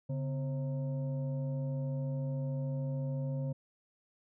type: tone with frequency modulation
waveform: sine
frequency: 140.2 Hz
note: C#3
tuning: 20 cents sharp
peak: -32 dBFS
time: 0.09-3.53 s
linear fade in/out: 10 ms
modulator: 394 Hz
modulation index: 0.59
effects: none